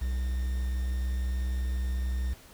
triangle tone with quantisation, 63 Hz, B1, 35 cents sharp, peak -25 dBFS, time 0.01-2.34 s, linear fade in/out 10 ms, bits 8, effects pink hiss -53 dBFS RMS until 2.53 s

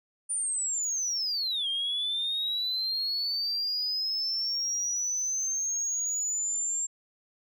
sine linear two-way sweep, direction down then up, 9360 to 3179 to 7430 Hz, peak -26 dBFS, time 0.29-6.87 s, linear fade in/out 20 ms, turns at 1.68 s, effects tanh soft clip ceiling -24 dBFS

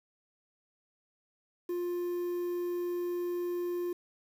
triangle tone with quantisation, 351.7 Hz, F4, 12 cents sharp, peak -29 dBFS, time 1.69-3.93 s, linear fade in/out 5 ms, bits 9, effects none

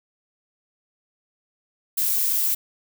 violet noise, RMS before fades -22 dBFS, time 1.97-2.55 s, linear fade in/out 10 ms, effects none

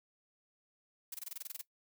blue noise bursts, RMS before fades -42 dBFS, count 11, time 1.12-1.614 s, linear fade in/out 5 ms, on 24 ms, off 23 ms, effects noise-tail reverb RT60 0.1 s tail -18 dB re dry

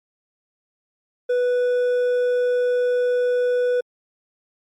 triangle tone with hard clipping, 493.3 Hz, B4, 2 cents flat, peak -18 dBFS, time 1.29-3.81 s, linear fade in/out 10 ms, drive 7 dB, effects MP3 64 kbps

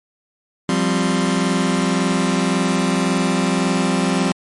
sawtooth chord, F suspended second, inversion none, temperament just, 174.61 / 196.44 / 261.9 Hz, F3 / G3 / C4, 0 / +4 / +2 cents, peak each -16 dBFS, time 0.69-4.32 s, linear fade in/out 2 ms, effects MP3 48 kbps

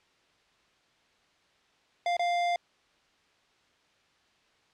square tone with dropouts, 698.5 Hz, F5, in tune, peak -26 dBFS, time 2.06-2.56 s, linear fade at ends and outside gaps 2 ms, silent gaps 2.168-2.194 s, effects white hiss -66 dBFS RMS until 4.73 s + low-pass 4000 Hz 12 dB/octave

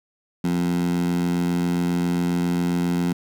15% pulse tone with high-pass filter, 87.4 Hz, F2, 2 cents sharp, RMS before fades -22 dBFS, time 0.44-3.13 s, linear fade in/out 5 ms, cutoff 200 Hz, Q 5.1, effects none

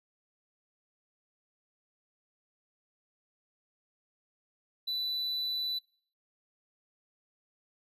triangle tone, 3979 Hz, B7, 12 cents sharp, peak -30 dBFS, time 4.87-5.79 s, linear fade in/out 10 ms, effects noise-tail reverb RT60 0.5 s tail -22 dB re dry + resampled to 32000 Hz

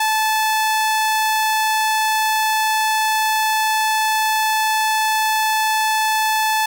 sawtooth tone, 871 Hz, A5, 18 cents flat, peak -12 dBFS, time 0-6.66 s, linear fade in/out 5 ms, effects none

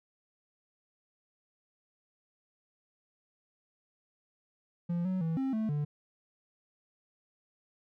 triangle tone with pitch steps, 172.6 / 186.4 / 163.1 / 266.7 / 219.2 / 147.3 Hz, F3 / F#3 / E3 / C4 / A3 / D3, -20 / +13 / -18 / +33 / -6 / +6 cents, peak -27 dBFS, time 4.89-5.85 s, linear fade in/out 10 ms, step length 160 ms, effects none

